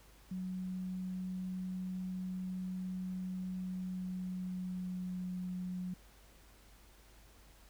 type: tone with pitch glide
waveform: sine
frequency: 184.9 to 182.04 Hz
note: F#3 to F#3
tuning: -1 to -28 cents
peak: -37 dBFS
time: 0.31-5.94 s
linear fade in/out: 5 ms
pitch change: -27 cents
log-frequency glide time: 3.54-5.33 s
effects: added 50 Hz sine -61 dBFS peak until 7.69 s + pink hiss -63 dBFS RMS until 7.69 s